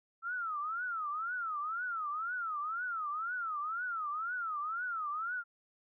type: tone with vibrato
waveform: sine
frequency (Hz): 1318.5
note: E6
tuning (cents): 0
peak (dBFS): -34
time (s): 0.22-5.44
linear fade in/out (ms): 50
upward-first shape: triangle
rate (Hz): 2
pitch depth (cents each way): 240
effects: none